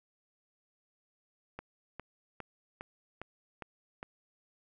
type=click train; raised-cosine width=0.5 ms; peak=-26 dBFS; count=7; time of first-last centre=1.59-4.029 s; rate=2.46 Hz; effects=none